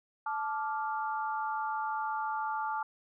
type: chord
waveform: sine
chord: D minor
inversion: second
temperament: equal with one note detuned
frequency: 872.9 / 1174.7 / 1396.9 Hz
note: A5 / D6 / F6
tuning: -14 / 0 / 0 cents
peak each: -33 / -37 / -39 dBFS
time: 0.26-2.83 s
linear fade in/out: 5 ms
effects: none